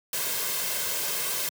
white noise with comb filter, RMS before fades -29 dBFS, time 0.13-1.49 s, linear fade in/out 2 ms, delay 1.9 ms, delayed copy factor +0.55, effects high-pass 150 Hz 12 dB/octave

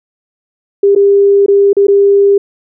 sine tone with dropouts, 400 Hz, G4, 35 cents sharp, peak -4 dBFS, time 0.83-2.38 s, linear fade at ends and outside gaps 5 ms, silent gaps 0.951-0.96 / 1.462-1.482 / 1.731-1.767 / 1.87-1.882 s, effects none

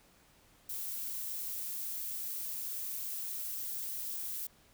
violet noise, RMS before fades -39 dBFS, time 0.69-4.47 s, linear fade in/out 5 ms, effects pink hiss -64 dBFS RMS until 4.73 s

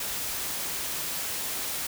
white noise, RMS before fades -32 dBFS, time 0-1.87 s, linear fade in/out 5 ms, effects none

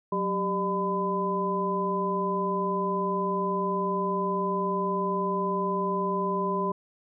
sine tone cluster, 184.4 / 393.2 / 604 / 1008 Hz, F#3 / G4 / D5 / B5, -6 / +5 / +48 / +35 cents, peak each -31 / -30 / -35 / -28 dBFS, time 0.12-6.72 s, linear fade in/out 5 ms, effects none

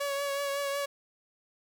sawtooth tone with vibrato, 562 Hz, C#5, 24 cents sharp, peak -26 dBFS, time 0-0.86 s, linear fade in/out 10 ms, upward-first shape triangle, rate 5.4 Hz, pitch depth 28 cents each way, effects none

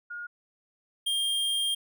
sine / square tone pair in turn, 1429 / 3208 Hz, F6 / G7, +39 / +39 cents, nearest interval octave + major second, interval 1400 cents, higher second, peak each -35 / -26 dBFS, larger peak second, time 0.1-0.27 / 1.06-1.75 s, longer second, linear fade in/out 10 ms, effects none

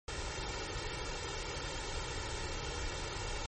pink noise with comb filter, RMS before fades -39 dBFS, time 0.08-3.46 s, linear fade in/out 2 ms, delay 2.2 ms, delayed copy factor +0.7, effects MP3 32 kbps

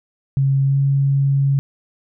sine tone with pitch glide, 136.5 to 138.33 Hz, C#3 to C#3, -26 to -3 cents, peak -13 dBFS, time 0.37-1.59 s, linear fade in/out 0 ms, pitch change +23 cents, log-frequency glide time 0.64-0.77 s, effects none

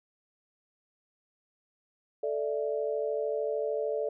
sine chord, A suspended fourth, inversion none, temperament just, 440 / 586.7 / 660 Hz, A4 / D5 / E5, 0 / -2 / +2 cents, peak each -31 / -32 / -37 dBFS, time 2.23-4.09 s, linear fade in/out 5 ms, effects none

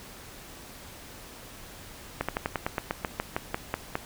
slowing click train, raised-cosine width 0.5 ms, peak -12 dBFS, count 14, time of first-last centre 2.21-3.954 s, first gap 76 ms, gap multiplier 1.09, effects pink hiss -46 dBFS RMS until 4.05 s

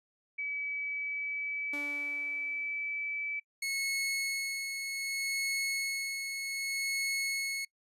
sine tone with pitch glide, 2287 to 2306 Hz, D7 to D7, -47 to -32 cents, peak -33 dBFS, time 0.38-3.4 s, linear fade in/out 10 ms, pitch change +15 cents, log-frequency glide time 0.75-2.48 s
sawtooth tone with exponential decay, 289.7 Hz, D4, 24 cents flat, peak -36 dBFS, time 1.73-3.16 s, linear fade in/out 5 ms, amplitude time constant 310 ms
sawtooth tone with tremolo, 2188 Hz, C#7, 23 cents flat, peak -27 dBFS, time 3.62-7.65 s, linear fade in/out 5 ms, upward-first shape sine, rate 0.65 Hz, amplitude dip 45%
effects noise-tail reverb RT60 0.1 s tail -24 dB re dry + resampled to 32000 Hz

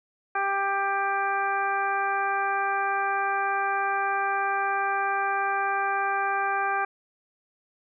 harmonic tone, 394.8 Hz, G4, 12 cents sharp, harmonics 1 / 2 / 3 / 4 / 5 / 6, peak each -35 / -27 / -29 / -29 / -42 / -36 dBFS, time 0.35-6.85 s, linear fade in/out 5 ms, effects none

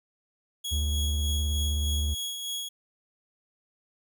sawtooth tone with tremolo, 3330 Hz, G#7, 4 cents sharp, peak -27 dBFS, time 0.64-2.69 s, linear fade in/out 10 ms, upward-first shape sine, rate 3.3 Hz, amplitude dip 40%
triangle tone with vibrato, 74.1 Hz, D2, 16 cents sharp, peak -23 dBFS, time 0.71-2.15 s, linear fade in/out 20 ms, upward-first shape square, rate 19 Hz, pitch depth 60 cents each way
effects none

